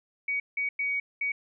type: tone bursts at uneven times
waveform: sine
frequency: 2251 Hz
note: C#7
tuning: 26 cents sharp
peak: -26 dBFS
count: 4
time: 0.28-0.4 / 0.57-0.69 / 0.79-1 / 1.21-1.32 s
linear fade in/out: 5 ms
effects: none